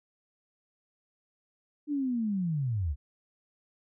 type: linear sweep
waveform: sine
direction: down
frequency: 301.3 to 63.3 Hz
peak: -27 dBFS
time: 1.87-2.96 s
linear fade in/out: 50 ms
effects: none